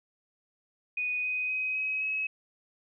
sine tone with pitch steps, 2482 / 2502 / 2522 / 2543 / 2564 Hz, D#7 / D#7 / D#7 / D#7 / E7, -5 / +9 / +23 / +37 / -49 cents, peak -28 dBFS, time 0.97-2.27 s, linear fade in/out 5 ms, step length 260 ms, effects none

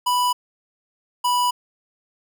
square tone pair in turn, 987.8 / 983.1 Hz, B5 / B5, 0 / -8 cents, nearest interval unison, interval 8 cents, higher first, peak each -18 dBFS, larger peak neither, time 0.06-0.33 / 1.24-1.51 s, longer neither, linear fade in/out 10 ms, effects none

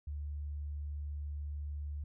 sine tone, 73.2 Hz, D2, 5 cents flat, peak -37 dBFS, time 0.07-2.04 s, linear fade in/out 5 ms, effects none

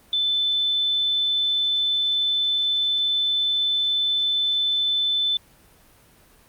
sine tone, 3520 Hz, A7, in tune, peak -19 dBFS, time 0.13-5.37 s, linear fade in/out 2 ms, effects pink hiss -54 dBFS RMS until 6.48 s + Opus 32 kbps

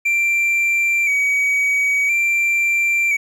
triangle tone with vibrato, 2311 Hz, D7, 28 cents flat, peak -13 dBFS, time 0.05-3.17 s, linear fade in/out 10 ms, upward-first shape square, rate 0.49 Hz, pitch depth 35 cents each way, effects 9-bit

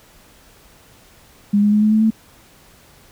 sine tone with pitch steps, 204.1 / 207.3 / 210.6 / 213.9 / 217.2 / 220.7 Hz, G#3 / G#3 / G#3 / A3 / A3 / A3, -30 / -3 / +24 / -49 / -22 / +5 cents, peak -11 dBFS, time 1.53-2.106 s, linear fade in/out 10 ms, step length 96 ms, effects pink hiss -49 dBFS RMS until 3.11 s

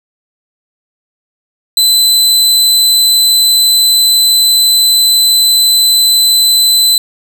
sawtooth tone, 4027 Hz, B7, 33 cents sharp, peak -3 dBFS, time 1.77-6.98 s, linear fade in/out 2 ms, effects none

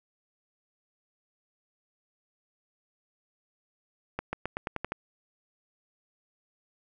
accelerating click train, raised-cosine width 0.5 ms, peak -16 dBFS, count 8, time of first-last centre 4.19-4.92 s, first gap 140 ms, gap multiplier 0.9, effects none

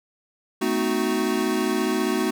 square chord, A diminished seventh, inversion none, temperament equal with one note detuned, 220 / 254.9 / 311.1 / 370 Hz, A3 / C4 / Eb4 / Gb4, 0 / -45 / 0 / 0 cents, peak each -28 / -28 / -28 / -26 dBFS, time 0.61-2.31 s, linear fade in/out 10 ms, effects none

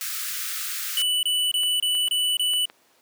white high-pass noise, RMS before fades -30 dBFS, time 0.01-1.02 s, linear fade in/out 0 ms, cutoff 1200 Hz, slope 96 dB/octave
square tone bursts, 2972 Hz, F#7, 7 cents sharp, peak -21 dBFS, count 6, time 0.97-2.655 s, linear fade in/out 2 ms, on 260 ms, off 25 ms
clicks, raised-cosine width 0.3 ms, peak -24 dBFS, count 5, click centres 1.634 / 1.951 / 2.077 / 2.536 / 2.699 s
effects pink hiss -60 dBFS RMS until 3.01 s + high-pass 300 Hz 12 dB/octave

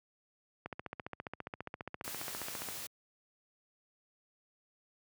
click train, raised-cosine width 0.5 ms, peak -25 dBFS, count 31, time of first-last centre 0.66-2.687 s, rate 14.8 Hz
white noise, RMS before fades -43 dBFS, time 2.04-2.87 s, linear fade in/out 5 ms
effects high-pass 80 Hz 12 dB/octave

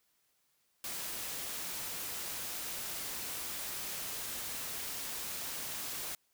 white noise, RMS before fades -40 dBFS, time 0.84-6.15 s, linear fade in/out 2 ms, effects white hiss -75 dBFS RMS until 6.33 s

